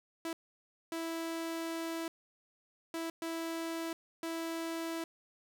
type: tone bursts at uneven times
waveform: sawtooth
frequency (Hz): 329.3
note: E4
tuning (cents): -2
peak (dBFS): -32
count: 5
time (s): 0.25-0.33 / 0.92-2.08 / 2.94-3.1 / 3.22-3.93 / 4.23-5.04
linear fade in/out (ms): 2
effects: none